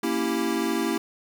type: chord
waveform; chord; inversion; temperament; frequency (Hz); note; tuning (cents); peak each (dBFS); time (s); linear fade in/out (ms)
square; A# diminished seventh; none; equal; 233.1 / 277.2 / 329.6 / 392; A#3 / C#4 / E4 / G4; 0 / 0 / 0 / 0; -30 / -31 / -28 / -31; 0.03-0.98; 5
effects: 9-bit